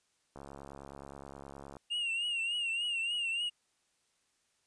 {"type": "click train", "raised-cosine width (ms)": 1, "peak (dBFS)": -33, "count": 99, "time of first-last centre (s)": [0.36, 1.768], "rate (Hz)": 69.6}
{"type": "tone with vibrato", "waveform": "triangle", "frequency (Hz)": 2794, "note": "F7", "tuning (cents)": 0, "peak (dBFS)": -30, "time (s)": [1.9, 3.5], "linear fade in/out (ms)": 20, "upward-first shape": "triangle", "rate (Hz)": 3.4, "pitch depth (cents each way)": 85}
{"effects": ["white hiss -75 dBFS RMS until 4.66 s", "resampled to 22050 Hz"]}